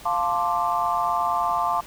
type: chord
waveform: sine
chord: D minor seventh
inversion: first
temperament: equal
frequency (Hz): 698.5 / 880 / 1046.5 / 1174.7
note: F5 / A5 / C6 / D6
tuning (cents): 0 / 0 / 0 / 0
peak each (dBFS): -26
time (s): 0.05-1.81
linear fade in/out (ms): 10
effects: pink hiss -44 dBFS RMS until 1.86 s